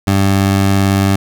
20% pulse tone, 97.9 Hz, G2, 2 cents flat, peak -5 dBFS, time 0.07-1.16 s, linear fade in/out 5 ms, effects none

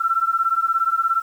sine beating tone pair, 1337 / 1354 Hz, E6 / E6, +24 / +46 cents, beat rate 17 Hz, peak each -20 dBFS, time 0-1.22 s, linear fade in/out 10 ms, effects 8-bit

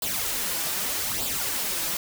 white noise with flanger, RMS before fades -28 dBFS, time 0.02-1.97 s, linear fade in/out 2 ms, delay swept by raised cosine 0.24 to 6.14 ms, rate 0.82 Hz, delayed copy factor +0.65, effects none

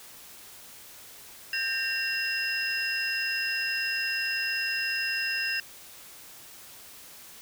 sine tone cluster, 1586 / 1826 / 2743 / 5090 Hz, G6 / A#6 / F7 / D#8, +20 / -36 / -32 / +39 cents, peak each -32 / -33 / -30 / -32 dBFS, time 1.53-5.6 s, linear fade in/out 2 ms, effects tanh soft clip ceiling -19 dBFS + white hiss -48 dBFS RMS until 7.41 s

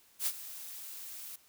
blue noise with ADSR envelope, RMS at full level -30 dBFS, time 0.19-1.36 s, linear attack 76 ms, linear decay 53 ms, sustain -15 dB, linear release 5 ms, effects white hiss -64 dBFS RMS until 1.48 s

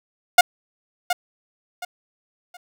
sawtooth tone with echo, 715 Hz, F5, 41 cents sharp, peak -3 dBFS, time 0.38-0.41 s, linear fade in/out 5 ms, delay 720 ms, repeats 3, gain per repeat -11 dB, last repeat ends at 2.57 s, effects none

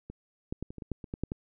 clicks, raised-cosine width 3 ms, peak -28 / -20 / -22 / -29 / -29 / -27 / -19 / -28 / -22 / -17 / -20 dBFS, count 11, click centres 0.1 / 0.525 / 0.626 / 0.705 / 0.783 / 0.822 / 0.917 / 1.042 / 1.139 / 1.236 / 1.319 s, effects none

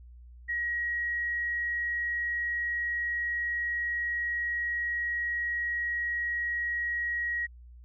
sine tone, 1900 Hz, A#6, 33 cents sharp, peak -28 dBFS, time 0.48-7.47 s, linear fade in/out 20 ms, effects added 60 Hz sine -47 dBFS peak until 7.84 s

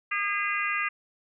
harmonic tone with a mistuned harmonic, 407.4 Hz, G#4, 33 cents flat, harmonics 3 / 4 / 5 / 6 / 7, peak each -31 / -33 / -30 / -33 / -35 dBFS, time 0.11-0.89 s, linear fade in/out 10 ms, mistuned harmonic 7, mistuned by -71 cents, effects none

